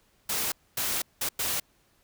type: noise bursts at uneven times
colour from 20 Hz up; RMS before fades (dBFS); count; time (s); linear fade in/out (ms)
white; -29; 4; 0.29-0.52 / 0.77-1.02 / 1.21-1.29 / 1.39-1.6; 5
effects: pink hiss -66 dBFS RMS until 2.03 s